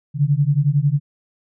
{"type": "beating tone pair", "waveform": "sine", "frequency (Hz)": [138.59, 149.59], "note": ["C#3", "D3"], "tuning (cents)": [0, 32], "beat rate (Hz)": 11, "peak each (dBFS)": -17, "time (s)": [0.14, 1], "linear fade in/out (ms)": 50, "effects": []}